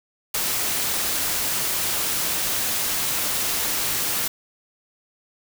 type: noise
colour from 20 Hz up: white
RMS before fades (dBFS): -24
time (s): 0.34-4.28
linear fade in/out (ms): 5
effects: none